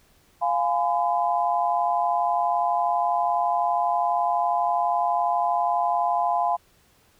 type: chord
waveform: sine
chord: F diminished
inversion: none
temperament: equal with one note detuned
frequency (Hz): 698.5 / 830.6 / 1013.2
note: F5 / Ab5 / Cb6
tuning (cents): 0 / 0 / +44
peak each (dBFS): -23 / -25 / -26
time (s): 0.41-6.57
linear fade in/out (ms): 20
effects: pink hiss -60 dBFS RMS until 7.19 s